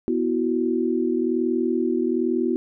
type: chord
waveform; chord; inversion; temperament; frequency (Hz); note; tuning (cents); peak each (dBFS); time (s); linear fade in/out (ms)
sine; B suspended fourth; none; just; 246.9 / 329.3 / 370.4; B3 / E4 / F#4; 0 / -2 / +2; -24; 0.08-2.56; 0
effects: none